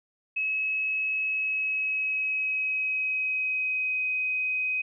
sine tone with pitch glide, 2572 to 2516 Hz, E7 to D#7, -43 to +19 cents, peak -25 dBFS, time 0.36-4.82 s, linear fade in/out 10 ms, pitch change -38 cents, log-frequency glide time 1.25-4.05 s, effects none

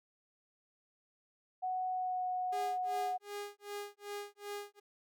sine tone with pitch glide, 741 to 733.3 Hz, F#5 to F#5, +2 to -16 cents, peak -33 dBFS, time 1.62-3.18 s, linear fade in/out 20 ms, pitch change -18 cents, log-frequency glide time 1.89-2.24 s
sawtooth tone with tremolo, 409.2 Hz, G#4, 26 cents flat, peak -35 dBFS, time 2.52-4.8 s, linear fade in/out 10 ms, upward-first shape sine, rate 2.6 Hz, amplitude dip 100%
effects none

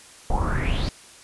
brown noise with low-pass filter sweep, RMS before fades -23 dBFS, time 0.3-0.89 s, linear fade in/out 2 ms, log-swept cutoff 720 to 5000 Hz, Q 6.2, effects white hiss -47 dBFS RMS until 1.23 s + resampled to 24000 Hz

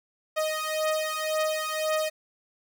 sawtooth beating tone pair, 622.3 / 624.2 Hz, D#5 / D#5, 0 / +5 cents, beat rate 1.9 Hz, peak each -25 dBFS, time 0.36-2.1 s, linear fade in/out 20 ms, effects none

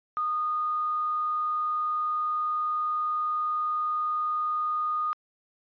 sine tone with quantisation, 1230 Hz, D#6, 20 cents flat, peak -25 dBFS, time 0.17-5.13 s, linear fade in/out 0 ms, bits 9, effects resampled to 11025 Hz

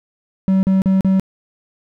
triangle tone bursts, 190.8 Hz, G3, 47 cents flat, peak -9 dBFS, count 4, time 0.48-1.197 s, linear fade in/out 0 ms, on 150 ms, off 39 ms, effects none

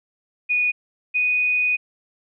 sine tone pair in turn, 2466 / 2483 Hz, D#7 / D#7, -16 / -4 cents, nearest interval unison, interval 12 cents, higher second, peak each -17 dBFS, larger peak neither, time 0.49-0.72 / 1.14-1.77 s, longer second, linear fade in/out 20 ms, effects none

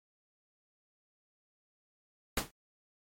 pink noise with exponential decay, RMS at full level -26 dBFS, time 2.37-2.51 s, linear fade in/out 5 ms, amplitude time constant 30 ms, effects MP3 64 kbps

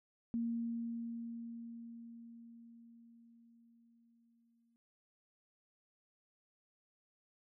sine tone with exponential decay, 232.5 Hz, A#3, 4 cents flat, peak -33 dBFS, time 0.34-4.76 s, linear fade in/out 0 ms, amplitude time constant 960 ms, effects none

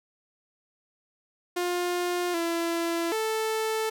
sawtooth tone with pitch steps, 354.2 / 336.5 / 440 Hz, F4 / E4 / A4, +24 / +36 / 0 cents, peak -22 dBFS, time 1.56-3.9 s, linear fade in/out 10 ms, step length 780 ms, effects none

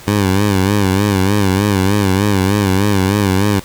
15% pulse tone with vibrato, 98.6 Hz, G2, 11 cents sharp, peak -5 dBFS, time 0.07-3.6 s, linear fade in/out 10 ms, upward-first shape sine, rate 3.3 Hz, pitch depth 94 cents each way, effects pink hiss -36 dBFS RMS until 3.64 s

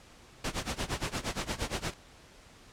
pink noise with tremolo, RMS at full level -31 dBFS, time 0.44-1.94 s, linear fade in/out 5 ms, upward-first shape sine, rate 8.6 Hz, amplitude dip 90%, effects pink hiss -55 dBFS RMS until 2.72 s + low-pass 8000 Hz 12 dB/octave

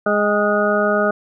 harmonic tone with a mistuned harmonic, 207.7 Hz, G#3, in tune, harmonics 1 / 2 / 3 / 4 / 6 / 7, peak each -22 / -21 / -18 / -29 / -22 / -22 dBFS, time 0.06-1.11 s, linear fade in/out 5 ms, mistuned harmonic 4, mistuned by -41 cents, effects none

